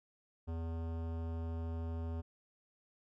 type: tone with hard clipping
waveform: sine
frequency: 82.41 Hz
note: E2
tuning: in tune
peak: -39 dBFS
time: 0.47-2.22 s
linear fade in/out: 20 ms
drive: 18 dB
effects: none